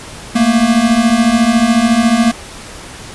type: beating tone pair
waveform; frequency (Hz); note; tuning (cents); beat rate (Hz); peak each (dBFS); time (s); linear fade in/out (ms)
square; 221.4 / 235.4; A3 / A#3; +11 / +17; 14; -14 / -11; 0.35-2.32; 10
effects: pink hiss -31 dBFS RMS until 3.14 s + resampled to 24000 Hz